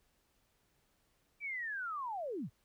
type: linear sweep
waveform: sine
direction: down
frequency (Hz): 2349 to 83.3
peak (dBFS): -37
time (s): 1.4-2.5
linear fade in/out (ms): 50
effects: pink hiss -75 dBFS RMS until 2.64 s